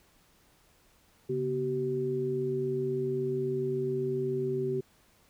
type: tone cluster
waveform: sine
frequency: 138.7 / 246 / 382.3 Hz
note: C#3 / B3 / G4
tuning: +1 / -7 / -43 cents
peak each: -35 / -38 / -29 dBFS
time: 1.29-4.81 s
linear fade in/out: 10 ms
effects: pink hiss -64 dBFS RMS until 5.29 s